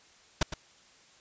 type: noise with echo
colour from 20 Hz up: pink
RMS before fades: -24 dBFS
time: 0.41-0.43 s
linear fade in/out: 5 ms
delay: 110 ms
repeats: 1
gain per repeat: -11 dB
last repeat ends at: 0.54 s
effects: white hiss -59 dBFS RMS until 1.2 s + resampled to 16000 Hz